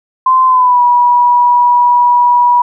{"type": "tone with pitch glide", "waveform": "sine", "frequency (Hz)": [1035, 971.3], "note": ["C6", "B5"], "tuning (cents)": [-19, -29], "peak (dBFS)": -5, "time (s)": [0.26, 2.62], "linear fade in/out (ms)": 5, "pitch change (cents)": -110, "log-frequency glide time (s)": [0.46, 0.82], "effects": []}